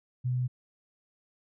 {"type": "tone", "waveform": "sine", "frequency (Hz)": 125.5, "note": "B2", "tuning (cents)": 28, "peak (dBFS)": -26, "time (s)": [0.24, 0.48], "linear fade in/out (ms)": 20, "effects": []}